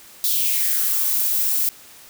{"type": "noise with high-pass filter sweep", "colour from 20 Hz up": "violet", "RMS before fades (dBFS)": -20, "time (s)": [0.24, 1.69], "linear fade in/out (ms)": 0, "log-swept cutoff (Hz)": [3900, 290], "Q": 3.5, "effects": ["white hiss -45 dBFS RMS until 2.09 s"]}